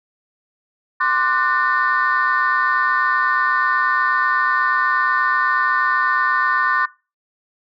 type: chord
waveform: sine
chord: D dominant seventh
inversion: third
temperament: equal with one note detuned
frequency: 1046.5 / 1174.7 / 1480 / 1803.2 Hz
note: C6 / D6 / F#6 / A6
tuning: 0 / 0 / 0 / +42 cents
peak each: -20 dBFS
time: 1-6.86 s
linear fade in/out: 10 ms
effects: noise-tail reverb RT60 0.3 s tail -21 dB re dry + tanh soft clip ceiling -8 dBFS